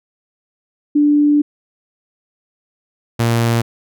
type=tone pair in turn; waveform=sine / sawtooth; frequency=293.7 / 116.55 Hz; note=D4 / A#2; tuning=0 / 0 cents; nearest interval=octave + major third; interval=1600 cents; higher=first; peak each=-9 dBFS; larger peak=neither; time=0.95-1.42 / 3.19-3.62 s; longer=first; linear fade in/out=10 ms; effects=none